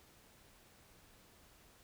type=silence; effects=pink hiss -64 dBFS RMS until 1.83 s